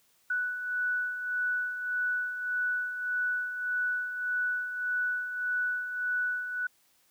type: beating tone pair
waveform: sine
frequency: 1480 / 1481.7 Hz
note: F#6 / F#6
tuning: 0 / +2 cents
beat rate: 1.7 Hz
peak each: -37 / -29 dBFS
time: 0.3-6.67 s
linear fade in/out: 5 ms
effects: white hiss -67 dBFS RMS until 7.1 s + high-pass 60 Hz 12 dB/octave